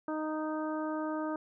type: harmonic tone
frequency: 310 Hz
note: D#4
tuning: 6 cents flat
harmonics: 1 / 2 / 3 / 4 / 5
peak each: -34 / -38 / -41 / -42 / -47 dBFS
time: 0.08-1.36 s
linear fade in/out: 2 ms
effects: none